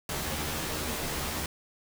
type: noise with comb filter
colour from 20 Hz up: pink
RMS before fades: -33 dBFS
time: 0.09-1.46 s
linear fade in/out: 2 ms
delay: 13 ms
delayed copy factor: +0.95
effects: none